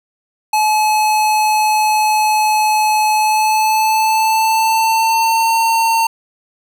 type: tone with pitch glide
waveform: square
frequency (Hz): 857 to 908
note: A5 to A#5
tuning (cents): -46 to -46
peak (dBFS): -12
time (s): 0.53-6.07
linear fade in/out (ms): 5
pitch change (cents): +100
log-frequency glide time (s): 3.13-5.55
effects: none